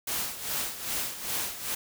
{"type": "noise with tremolo", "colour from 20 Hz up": "white", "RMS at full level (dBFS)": -30, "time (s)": [0.07, 1.75], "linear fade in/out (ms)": 5, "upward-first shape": "sine", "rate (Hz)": 2.5, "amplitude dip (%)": 70, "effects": []}